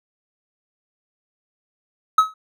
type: tone with exponential decay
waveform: triangle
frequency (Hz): 1281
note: E6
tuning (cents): -50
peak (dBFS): -5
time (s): 2.18-2.34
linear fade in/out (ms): 5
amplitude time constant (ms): 33
effects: none